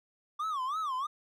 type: tone with vibrato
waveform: triangle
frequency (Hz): 1150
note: D6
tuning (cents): -37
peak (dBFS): -29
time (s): 0.39-1.07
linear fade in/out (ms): 10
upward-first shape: sine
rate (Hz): 3.1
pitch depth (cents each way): 220
effects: none